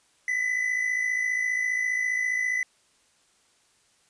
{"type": "tone pair together", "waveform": "triangle", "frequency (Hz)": [1953.1, 2008], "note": ["B6", "B6"], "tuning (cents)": [-20, 28], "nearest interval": "unison", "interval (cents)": 48, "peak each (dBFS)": [-30, -23], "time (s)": [0.28, 2.63], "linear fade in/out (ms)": 2, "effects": ["white hiss -64 dBFS RMS until 4.09 s", "resampled to 22050 Hz"]}